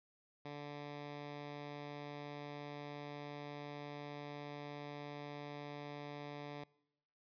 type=tone; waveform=10% pulse; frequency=145.7 Hz; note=D3; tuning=13 cents flat; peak=-37 dBFS; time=0.45-6.64 s; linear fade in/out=5 ms; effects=noise-tail reverb RT60 0.9 s tail -24 dB re dry + resampled to 11025 Hz